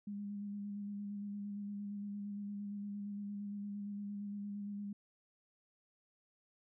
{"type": "tone with vibrato", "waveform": "sine", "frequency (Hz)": 203.4, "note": "G#3", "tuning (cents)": -36, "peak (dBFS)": -40, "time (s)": [0.07, 4.93], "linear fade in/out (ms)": 5, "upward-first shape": "square", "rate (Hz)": 8.7, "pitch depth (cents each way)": 16, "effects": []}